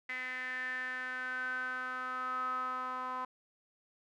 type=tone with band-pass filter sweep; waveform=sawtooth; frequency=254.9 Hz; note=C4; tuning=45 cents flat; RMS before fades=-38 dBFS; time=0.09-3.25 s; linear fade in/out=5 ms; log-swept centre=2000 to 1100 Hz; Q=9.9; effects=none